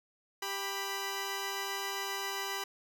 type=tone pair together; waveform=10% pulse; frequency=393.7 / 988 Hz; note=G4 / B5; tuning=+8 / 0 cents; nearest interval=octave + major third; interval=1592 cents; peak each=-29 / -29 dBFS; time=0.42-2.64 s; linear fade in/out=5 ms; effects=none